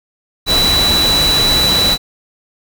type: tone in noise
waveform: sine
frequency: 3951 Hz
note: B7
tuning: in tune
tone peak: -11 dBFS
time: 0.46-1.98 s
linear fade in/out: 50 ms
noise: pink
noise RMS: -17 dBFS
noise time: 0.46-1.98 s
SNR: +3 dB
effects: none